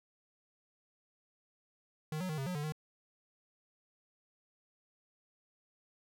square tone with pitch steps, 154.7 / 184.7 / 155.2 / 135.1 / 181.4 / 147.3 / 154.1 Hz, D#3 / F#3 / D#3 / C#3 / F#3 / D3 / D#3, -10 / -3 / -4 / -44 / -34 / +6 / -16 cents, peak -36 dBFS, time 2.12-2.722 s, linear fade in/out 2 ms, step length 86 ms, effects none

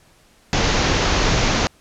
pink low-pass noise, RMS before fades -18 dBFS, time 0.53-1.67 s, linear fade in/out 0 ms, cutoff 6800 Hz, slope 96 dB/octave, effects pink hiss -54 dBFS RMS until 1.8 s + low-pass 11000 Hz 12 dB/octave

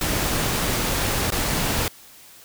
pink noise with dropouts, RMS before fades -23 dBFS, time 0.01-1.88 s, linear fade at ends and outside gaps 1 ms, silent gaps 1.304-1.321 s, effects white hiss -47 dBFS RMS until 2.44 s

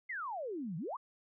sine exponential two-way sweep, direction down then up, 2151 to 149.9 to 1218 Hz, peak -37 dBFS, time 0.09-0.97 s, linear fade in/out 10 ms, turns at 0.77 s, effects none

